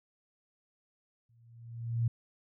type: tone with exponential growth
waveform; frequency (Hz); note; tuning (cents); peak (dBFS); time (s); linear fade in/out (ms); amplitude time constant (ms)
sine; 116.54; A#2; 0; -24; 1.29-2.08; 5; 170
effects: none